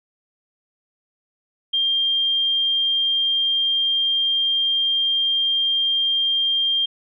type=tone; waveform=sine; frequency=3195 Hz; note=G7; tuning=32 cents sharp; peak=-17 dBFS; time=1.73-6.86 s; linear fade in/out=10 ms; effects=none